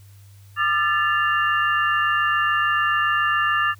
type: tone cluster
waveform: sine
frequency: 1202 / 1349 / 1747 / 2791 Hz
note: D6 / E6 / A6 / F7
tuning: +40 / +40 / -13 / -2 cents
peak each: -21 / -27 / -21 / -28 dBFS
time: 0.56-3.75 s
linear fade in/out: 50 ms
effects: added 99 Hz sine -44 dBFS peak until 3.79 s + white hiss -57 dBFS RMS until 3.79 s